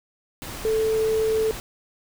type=tone in noise; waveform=sine; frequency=440 Hz; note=A4; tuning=in tune; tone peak=-19 dBFS; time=0.65-1.51 s; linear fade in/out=0 ms; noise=pink; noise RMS=-35 dBFS; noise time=0.42-1.6 s; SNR=+13 dB; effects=none